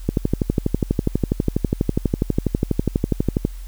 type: click train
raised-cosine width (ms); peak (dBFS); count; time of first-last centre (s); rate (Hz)
3; -4; 42; 0.09-3.451; 12.2
effects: added 42 Hz sine -30 dBFS peak until 3.67 s + white hiss -49 dBFS RMS until 3.67 s